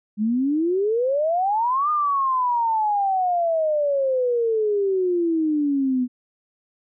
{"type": "exponential two-way sweep", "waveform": "sine", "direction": "up then down", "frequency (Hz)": [204.1, 1227, 245.5], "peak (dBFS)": -18, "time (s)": [0.17, 6.08], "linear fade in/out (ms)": 50, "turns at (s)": 1.9, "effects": []}